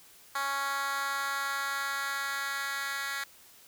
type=tone with high-pass filter sweep; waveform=10% pulse; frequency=277.2 Hz; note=C#4; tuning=in tune; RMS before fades=-33 dBFS; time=0.35-3.24 s; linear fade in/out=5 ms; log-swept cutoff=1100 to 1800 Hz; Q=1.8; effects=white hiss -56 dBFS RMS until 3.67 s